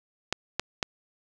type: clicks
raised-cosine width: 0.2 ms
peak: -8 dBFS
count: 3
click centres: 0.326 / 0.596 / 0.828 s
effects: none